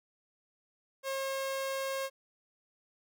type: tone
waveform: sawtooth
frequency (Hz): 539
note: C#5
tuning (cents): -49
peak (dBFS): -29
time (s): 1.03-2.1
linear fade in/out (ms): 50
effects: none